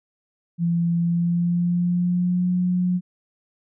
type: tone with pitch glide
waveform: sine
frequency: 170 to 180.11 Hz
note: F3 to F#3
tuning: -46 to -46 cents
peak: -18 dBFS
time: 0.58-3.01 s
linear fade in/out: 50 ms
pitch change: +100 cents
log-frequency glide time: 0.98-2.49 s
effects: none